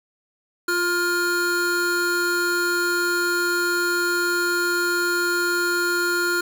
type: tone pair together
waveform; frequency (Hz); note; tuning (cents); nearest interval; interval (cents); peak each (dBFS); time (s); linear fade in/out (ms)
square; 350.4 / 1412; F4 / F6; +6 / +19; 2 octaves; 2413; -25 / -22; 0.68-6.41; 5
effects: none